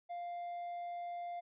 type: tone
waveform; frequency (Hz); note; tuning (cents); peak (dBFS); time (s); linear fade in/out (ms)
triangle; 698.5; F5; 0; -38; 0.09-1.41; 20
effects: resampled to 8000 Hz